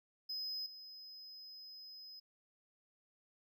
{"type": "tone with level steps", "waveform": "triangle", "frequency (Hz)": 5060, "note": "D#8", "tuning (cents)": 28, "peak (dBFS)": [-38, -49], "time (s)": [0.29, 2.2], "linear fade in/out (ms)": 10, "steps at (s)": 0.66, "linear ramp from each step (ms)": 2, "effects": []}